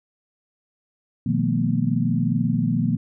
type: tone cluster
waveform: sine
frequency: 121 / 154.8 / 177.4 / 221.7 / 242.6 Hz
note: B2 / D#3 / F3 / A3 / B3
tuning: -35 / -9 / +27 / +13 / -31 cents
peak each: -25 dBFS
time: 1.26-2.97 s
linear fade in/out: 5 ms
effects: none